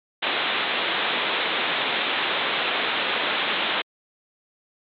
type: low-pass noise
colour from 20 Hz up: white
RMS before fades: -24 dBFS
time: 0.22-3.82 s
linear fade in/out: 10 ms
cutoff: 3800 Hz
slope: 96 dB/octave
effects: high-pass 300 Hz 12 dB/octave + MP3 96 kbps